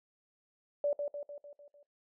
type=tone with echo; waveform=sine; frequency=579 Hz; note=D5; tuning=25 cents flat; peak=-27 dBFS; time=0.84-0.93 s; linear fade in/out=2 ms; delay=150 ms; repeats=6; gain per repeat=-5 dB; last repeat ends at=1.83 s; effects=noise-tail reverb RT60 0.2 s tail -22 dB re dry